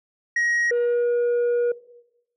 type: tone pair in turn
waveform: sine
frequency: 1891 / 479.9 Hz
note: A#6 / B4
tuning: +24 / -50 cents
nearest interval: 2 octaves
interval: 2374 cents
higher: first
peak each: -16 dBFS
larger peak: neither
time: 0.36-0.71 / 0.71-1.72 s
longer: second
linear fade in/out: 5 ms
effects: noise-tail reverb RT60 0.9 s tail -19 dB re dry + tanh soft clip ceiling -18 dBFS